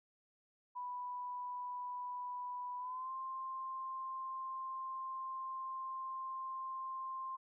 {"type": "tone with pitch glide", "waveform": "sine", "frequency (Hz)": [987.8, 1052.6], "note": ["B5", "C6"], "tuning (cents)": [0, 10], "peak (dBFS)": -40, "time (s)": [0.75, 7.37], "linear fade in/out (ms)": 20, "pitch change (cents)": 110, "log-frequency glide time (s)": [2.78, 3.12], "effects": []}